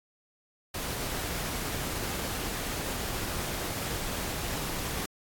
pink noise, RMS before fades -34 dBFS, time 0.74-5.06 s, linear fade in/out 5 ms, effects AAC 64 kbps

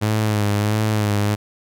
sawtooth tone with vibrato, 105.6 Hz, G#2, 29 cents sharp, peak -13 dBFS, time 0.01-1.36 s, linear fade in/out 20 ms, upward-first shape sine, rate 1.5 Hz, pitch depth 49 cents each way, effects none

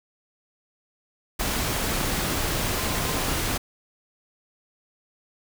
sine tone in noise, 1039 Hz, C6, 12 cents flat, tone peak -37 dBFS, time 2.78-3.23 s, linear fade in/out 10 ms, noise pink, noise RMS -26 dBFS, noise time 1.39-3.58 s, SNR -14 dB, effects none

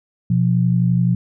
sine tone pair together, 123.8 / 175.59 Hz, B2 / F3, +5 / +10 cents, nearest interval tritone, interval 605 cents, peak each -16 / -16 dBFS, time 0.3-1.15 s, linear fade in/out 5 ms, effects none

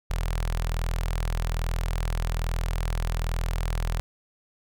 sawtooth tone with notch filter, 41.2 Hz, E1, in tune, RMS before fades -27 dBFS, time 0.1-4 s, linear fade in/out 0 ms, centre 280 Hz, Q 0.56, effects none

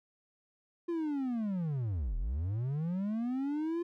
triangle linear two-way sweep, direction down then up, 349.1 to 36.71 to 349.1 Hz, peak -29 dBFS, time 0.88-3.83 s, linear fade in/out 10 ms, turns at 2.17 s, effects none

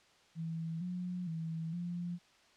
sine tone with pitch steps, 163.5 / 179.6 / 162.6 / 174.4 Hz, E3 / F3 / E3 / F3, -14 / +49 / -23 / -2 cents, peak -36 dBFS, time 0.35-2.19 s, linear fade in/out 50 ms, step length 460 ms, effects white hiss -65 dBFS RMS until 2.56 s + low-pass 5000 Hz 12 dB/octave

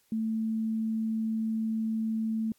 sine tone, 221.7 Hz, A3, 13 cents sharp, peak -27 dBFS, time 0.12-2.52 s, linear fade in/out 2 ms, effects white hiss -68 dBFS RMS until 2.58 s + AAC 64 kbps

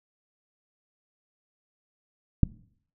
click, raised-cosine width 5 ms, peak -6 dBFS, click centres 2.433 s, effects noise-tail reverb RT60 0.6 s tail -21 dB re dry

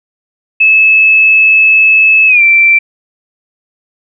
sine tone with pitch glide, 2602 to 2345 Hz, E7 to D7, -23 to -3 cents, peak -3 dBFS, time 0.6-2.79 s, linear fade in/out 10 ms, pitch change -180 cents, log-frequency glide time 2.27-2.42 s, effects none

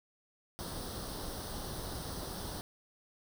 pink noise with comb filter, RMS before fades -41 dBFS, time 0.59-2.61 s, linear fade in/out 0 ms, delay 0.21 ms, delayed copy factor +0.75, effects none

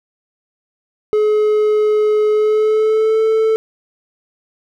triangle tone with pitch glide, 425.2 to 441.5 Hz, G#4 to A4, +41 to +6 cents, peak -9 dBFS, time 1.13-3.56 s, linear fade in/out 0 ms, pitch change +65 cents, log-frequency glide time 2.31-3.21 s, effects none

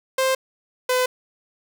sawtooth tone pair in turn, 525 / 505.6 Hz, C5 / B4, +6 / +41 cents, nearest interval minor second, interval 65 cents, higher first, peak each -14 dBFS, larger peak neither, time 0.18-0.35 / 0.89-1.06 s, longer neither, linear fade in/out 5 ms, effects none

